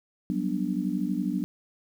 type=chord; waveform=sine; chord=G major seventh; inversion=third; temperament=just; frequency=183.75 / 196 / 245 / 294 Hz; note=F#3 / G3 / B3 / D4; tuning=-12 / 0 / -14 / +2 cents; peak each=-31 dBFS; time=0.3-1.44 s; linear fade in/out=0 ms; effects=9-bit